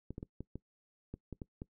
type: clicks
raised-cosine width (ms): 3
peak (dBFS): -29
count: 9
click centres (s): 0.106 / 0.181 / 0.229 / 0.406 / 0.556 / 1.14 / 1.327 / 1.418 / 1.619
effects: noise-tail reverb RT60 0.1 s tail -21 dB re dry